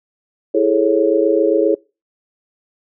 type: chord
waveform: sine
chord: A major seventh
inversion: second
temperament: just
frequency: 330 / 412.5 / 440 / 550 Hz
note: E4 / G#4 / A4 / C#5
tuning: +2 / -12 / 0 / -14 cents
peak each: -17 dBFS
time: 0.54-1.75 s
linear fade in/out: 10 ms
effects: noise-tail reverb RT60 0.3 s tail -25 dB re dry